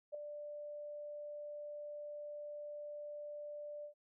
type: tone with ADSR envelope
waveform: sine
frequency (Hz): 590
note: D5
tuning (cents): +8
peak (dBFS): -37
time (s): 0.12-3.94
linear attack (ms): 26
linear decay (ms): 4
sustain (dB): -7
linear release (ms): 98
effects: none